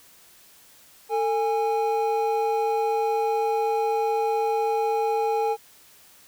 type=tone pair together; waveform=triangle; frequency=448 / 823 Hz; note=A4 / G#5; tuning=+31 / -16 cents; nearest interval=major seventh; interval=1053 cents; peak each=-22 dBFS; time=1.09-5.57 s; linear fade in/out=50 ms; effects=white hiss -53 dBFS RMS until 6.27 s